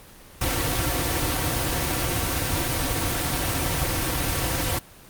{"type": "noise with comb filter", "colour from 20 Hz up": "pink", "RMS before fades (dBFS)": -24, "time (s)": [0.41, 4.79], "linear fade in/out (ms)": 5, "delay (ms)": 4.8, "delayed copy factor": -0.9, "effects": ["pink hiss -47 dBFS RMS until 5.09 s", "Opus 24 kbps"]}